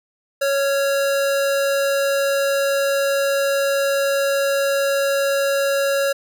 square tone pair together, 554.4 / 1381 Hz, C#5 / F6, 0 / -20 cents, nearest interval octave + major third, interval 1580 cents, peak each -18 / -28 dBFS, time 0.41-6.13 s, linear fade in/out 10 ms, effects none

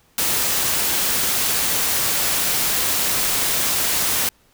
white noise, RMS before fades -20 dBFS, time 0.18-4.29 s, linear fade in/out 2 ms, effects pink hiss -58 dBFS RMS until 4.53 s

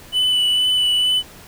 triangle tone with vibrato, 2983 Hz, F#7, 13 cents sharp, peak -13 dBFS, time 0.12-1.23 s, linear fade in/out 50 ms, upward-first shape sine, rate 2.2 Hz, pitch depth 14 cents each way, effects pink hiss -42 dBFS RMS until 1.47 s

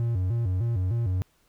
triangle tone with vibrato, 103.83 Hz, G#2, in tune, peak -21 dBFS, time 0-1.22 s, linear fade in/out 0 ms, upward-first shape square, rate 3.3 Hz, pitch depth 210 cents each way, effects pink hiss -66 dBFS RMS until 1.48 s

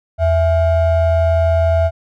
triangle ring-modulated tone, 372.4 Hz, F#4, 11 cents sharp, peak -6 dBFS, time 0.18-1.91 s, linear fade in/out 50 ms, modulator 289 Hz, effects none

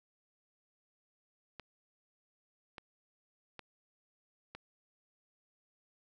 clicks, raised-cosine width 0.3 ms, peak -29 dBFS, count 4, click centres 1.597 / 2.782 / 3.593 / 4.55 s, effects none

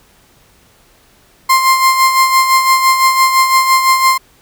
35% pulse tone with tremolo, 1051 Hz, C6, 7 cents sharp, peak -4 dBFS, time 1.49-4.18 s, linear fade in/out 10 ms, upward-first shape sine, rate 5.9 Hz, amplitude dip 55%, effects pink hiss -49 dBFS RMS until 4.41 s

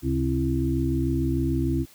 harmonic tone with a mistuned harmonic, 66.7 Hz, C2, 34 cents sharp, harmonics 1 / 2 / 4 / 5, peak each -27 / -27 / -27 / -27 dBFS, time 0.02-1.86 s, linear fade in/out 50 ms, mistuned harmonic 1, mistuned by +95 cents, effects white hiss -53 dBFS RMS until 1.94 s

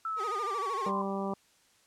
sine linear sweep, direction down, 1328 to 1021 Hz, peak -31 dBFS, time 0.05-1.02 s, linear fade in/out 2 ms
30% pulse tone with vibrato, 427.7 Hz, A4, 49 cents flat, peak -34 dBFS, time 0.16-0.92 s, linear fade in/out 50 ms, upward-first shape sine, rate 13 Hz, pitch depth 200 cents each way
harmonic tone, 196 Hz, G3, in tune, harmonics 1 / 2 / 3 / 4 / 5 / 6, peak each -34 / -37 / -39 / -40 / -41 / -42 dBFS, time 0.86-1.34 s, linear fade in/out 5 ms
effects white hiss -65 dBFS RMS until 1.86 s + low-pass 9000 Hz 12 dB/octave

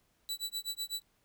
sawtooth tone with tremolo, 3951 Hz, B7, in tune, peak -30 dBFS, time 0.29-1.02 s, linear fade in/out 0 ms, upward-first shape sine, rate 8 Hz, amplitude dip 100%, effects pink hiss -73 dBFS RMS until 1.24 s

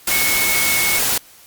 sine tone in noise, 2200 Hz, C#7, 14 cents flat, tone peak -19 dBFS, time 0.11-0.99 s, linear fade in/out 5 ms, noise white, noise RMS -18 dBFS, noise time 0.07-1.18 s, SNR -4 dB, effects white hiss -46 dBFS RMS until 1.46 s + Opus 48 kbps

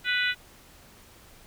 harmonic tone, 493.9 Hz, B4, in tune, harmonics 3 / 4 / 5 / 6 / 7 / 8, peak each -27 / -29 / -31 / -33 / -34 / -35 dBFS, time 0.04-0.35 s, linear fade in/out 50 ms, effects pink hiss -53 dBFS RMS until 1.46 s

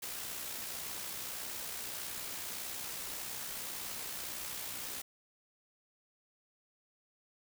white noise with amplitude modulation, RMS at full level -40 dBFS, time 0.02-5.02 s, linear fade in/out 10 ms, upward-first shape sine, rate 61.7 Hz, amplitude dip 35%, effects none

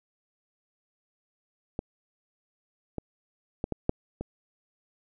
clicks, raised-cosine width 2 ms, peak -17 / -19 / -15 / -16 / -9 / -20 dBFS, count 6, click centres 1.791 / 2.983 / 3.641 / 3.723 / 3.894 / 4.21 s, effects none

